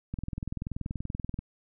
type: click train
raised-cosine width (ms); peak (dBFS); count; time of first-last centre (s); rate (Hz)
5; -21; 27; 0.14-1.39; 20.8
effects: none